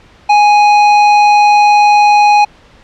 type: tone with hard clipping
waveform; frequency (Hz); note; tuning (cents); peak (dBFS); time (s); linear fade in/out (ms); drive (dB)
sine; 830.6; G#5; 0; -6; 0.29-2.45; 10; 14
effects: pink hiss -43 dBFS RMS until 2.83 s + low-pass 4000 Hz 12 dB/octave